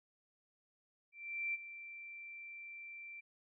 sine tone with ADSR envelope, 2349 Hz, D7, in tune, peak -34 dBFS, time 1.12-3.21 s, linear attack 420 ms, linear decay 26 ms, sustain -13 dB, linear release 15 ms, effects none

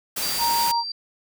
white noise, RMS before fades -27 dBFS, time 0.16-0.72 s, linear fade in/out 10 ms
sine tone with tremolo, 4699 Hz, D8, in tune, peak -26 dBFS, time 0.22-0.92 s, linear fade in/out 5 ms, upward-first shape sine, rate 5.9 Hz, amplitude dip 25%
sine tone, 936 Hz, A#5, 7 cents sharp, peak -20 dBFS, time 0.38-0.84 s, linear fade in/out 50 ms
effects none

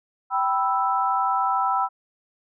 sine chord, E minor, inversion first, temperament equal with one note detuned, 779 / 987.8 / 1318.5 Hz, G5 / B5 / E6, -11 / 0 / 0 cents, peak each -24 dBFS, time 0.3-1.89 s, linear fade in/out 50 ms, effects none

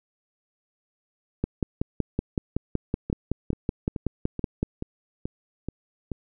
two click trains, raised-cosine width 3 ms, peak -17 / -11 dBFS, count 8 / 18, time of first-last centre 3.1-6.117 / 1.44-4.629 s, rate 2.32 / 5.33 Hz, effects none

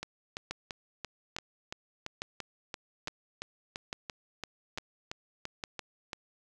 two click trains, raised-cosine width 0.2 ms, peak -20 / -18 dBFS, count 19 / 7, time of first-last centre 0.03-6.132 / 0.51-5.638 s, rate 2.95 / 1.17 Hz, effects none

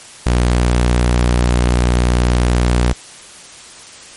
sawtooth tone, 60.5 Hz, B1, 35 cents flat, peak -7 dBFS, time 0.26-2.93 s, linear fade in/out 5 ms, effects white hiss -37 dBFS RMS until 4.16 s + MP3 48 kbps

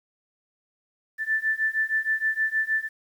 sine beating tone pair, 1760 / 1766.4 Hz, A6 / A6, 0 / +6 cents, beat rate 6.4 Hz, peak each -26 / -25 dBFS, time 1.18-2.89 s, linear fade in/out 50 ms, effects 9-bit

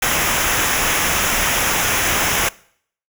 pink noise with comb filter, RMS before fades -18 dBFS, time 0.02-2.49 s, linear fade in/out 5 ms, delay 0.23 ms, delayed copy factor -0.65, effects noise-tail reverb RT60 0.6 s tail -22 dB re dry

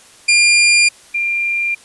sawtooth / sine tone pair in turn, 2400 / 2388 Hz, D7 / D7, +37 / +28 cents, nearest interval unison, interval 9 cents, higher first, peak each -5 / -15 dBFS, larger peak first, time 0.28-0.89 / 1.14-1.75 s, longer neither, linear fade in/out 10 ms, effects white hiss -44 dBFS RMS until 1.84 s + resampled to 24000 Hz

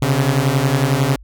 sawtooth beating tone pair, 130 / 141 Hz, C3 / C#3, -11 / +30 cents, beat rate 11 Hz, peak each -13 dBFS, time 0.02-1.16 s, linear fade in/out 5 ms, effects added 50 Hz sine -38 dBFS peak until 1.23 s

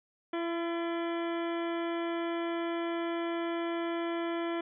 harmonic tone with a mistuned harmonic, 337.2 Hz, E4, 39 cents sharp, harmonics 1 / 2 / 3 / 4 / 5 / 6 / 7 / 9 / 10, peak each -32 / -38 / -42 / -44 / -46 / -48 / -49 / -51 / -52 dBFS, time 0.33-4.61 s, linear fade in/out 5 ms, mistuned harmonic 5, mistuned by +31 cents, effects none

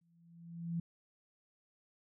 sine tone with exponential growth, 168.7 Hz, E3, 40 cents sharp, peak -32 dBFS, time 0.01-0.8 s, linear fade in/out 5 ms, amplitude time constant 170 ms, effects none

